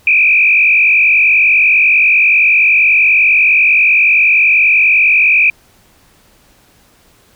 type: tone with frequency modulation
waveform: sine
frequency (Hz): 2452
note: D#7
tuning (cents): -26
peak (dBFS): -6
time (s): 0.07-5.5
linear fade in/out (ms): 2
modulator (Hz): 49.7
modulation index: 2.3
effects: pink hiss -49 dBFS RMS until 7.35 s